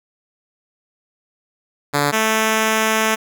5% pulse tone pair in turn, 144.6 / 219.7 Hz, D3 / A3, -27 / -2 cents, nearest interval perfect fifth, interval 725 cents, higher second, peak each -4 dBFS, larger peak neither, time 1.93-2.12 / 2.12-3.16 s, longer second, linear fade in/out 20 ms, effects none

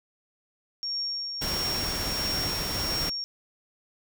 sine tone with tremolo, 5540 Hz, F8, 15 cents flat, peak -27 dBFS, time 0.83-3.24 s, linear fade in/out 0 ms, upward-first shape triangle, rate 1.5 Hz, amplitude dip 45%
pink noise, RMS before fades -32 dBFS, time 1.41-3.1 s, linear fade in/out 10 ms
effects none

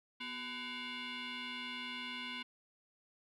sine tone with frequency modulation, 382.3 Hz, G4, 43 cents flat, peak -39 dBFS, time 0.2-2.43 s, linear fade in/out 10 ms, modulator 628 Hz, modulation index 5.3, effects tanh soft clip ceiling -37 dBFS + 13-bit

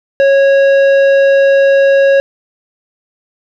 sine tone with tanh clipping, 550 Hz, C#5, 14 cents flat, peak -7 dBFS, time 0.2-2.2 s, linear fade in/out 0 ms, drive 11 dB, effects none

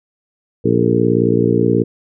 harmonic tone with a mistuned harmonic, 58.6 Hz, A#1, 10 cents sharp, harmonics 2 / 3 / 4 / 5 / 6 / 7 / 8, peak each -19 / -19 / -19 / -19 / -19 / -19 / -19 dBFS, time 0.64-1.84 s, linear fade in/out 20 ms, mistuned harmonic 8, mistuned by -51 cents, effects none

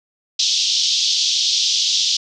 pink band-pass noise, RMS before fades -18 dBFS, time 0.39-2.17 s, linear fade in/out 5 ms, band 3200 to 6100 Hz, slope 48 dB/octave, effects none

